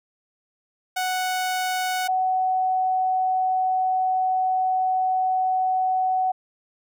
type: tone pair in turn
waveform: sawtooth / sine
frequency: 740 / 747.7 Hz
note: F#5 / F#5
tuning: 0 / +18 cents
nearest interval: unison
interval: 18 cents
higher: second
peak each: -19 dBFS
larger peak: neither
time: 0.96-2.08 / 2.08-6.32 s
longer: second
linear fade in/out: 10 ms
effects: none